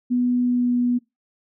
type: tone with pitch glide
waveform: sine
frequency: 246.4 to 244.3 Hz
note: B3 to B3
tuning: -4 to -19 cents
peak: -17 dBFS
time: 0.1-0.99 s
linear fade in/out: 20 ms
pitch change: -15 cents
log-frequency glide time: 0.43-0.75 s
effects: noise-tail reverb RT60 0.2 s tail -22 dB re dry